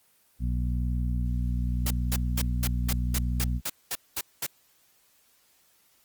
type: harmonic tone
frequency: 60.8 Hz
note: B1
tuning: 26 cents flat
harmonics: 1 / 2 / 3 / 4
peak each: -26 / -32 / -36 / -38 dBFS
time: 0.39-3.61 s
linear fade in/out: 50 ms
type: noise bursts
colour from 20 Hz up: white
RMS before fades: -30 dBFS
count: 11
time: 1.86-4.466 s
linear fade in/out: 5 ms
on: 46 ms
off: 210 ms
effects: white hiss -64 dBFS RMS until 6.04 s + Opus 24 kbps